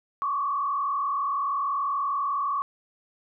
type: tone with frequency modulation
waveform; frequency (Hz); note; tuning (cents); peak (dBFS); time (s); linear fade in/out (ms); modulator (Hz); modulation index
sine; 1128; C#6; +30; -24; 0.22-2.62; 0; 39.5; 1.2
effects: none